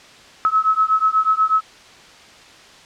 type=beating tone pair; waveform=sine; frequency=1287 / 1295.2 Hz; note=E6 / E6; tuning=-42 / -31 cents; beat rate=8.2 Hz; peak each=-17 dBFS; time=0.45-1.61 s; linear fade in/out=0 ms; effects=white hiss -44 dBFS RMS until 2.85 s + low-pass 5000 Hz 12 dB/octave